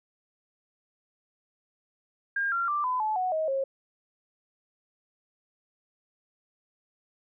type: tone with pitch steps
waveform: sine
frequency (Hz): 1610 / 1377.5 / 1178.6 / 1008.4 / 862.8 / 738.2 / 631.6 / 540.4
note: G6 / F6 / D6 / B5 / A5 / F#5 / D#5 / C#5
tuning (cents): +46 / -24 / +6 / +36 / -34 / -4 / +26 / -44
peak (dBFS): -25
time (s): 2.36-3.64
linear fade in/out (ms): 5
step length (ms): 160
effects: none